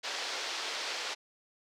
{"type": "band-pass noise", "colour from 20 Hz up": "white", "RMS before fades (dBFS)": -37, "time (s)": [0.03, 1.15], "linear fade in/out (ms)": 20, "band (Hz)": [380, 5300], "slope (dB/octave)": 24, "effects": []}